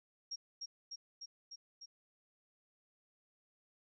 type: tone with echo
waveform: sine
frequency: 5588 Hz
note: F8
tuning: in tune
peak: -39 dBFS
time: 0.31-0.36 s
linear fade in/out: 10 ms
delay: 300 ms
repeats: 5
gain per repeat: -2 dB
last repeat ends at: 1.86 s
effects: none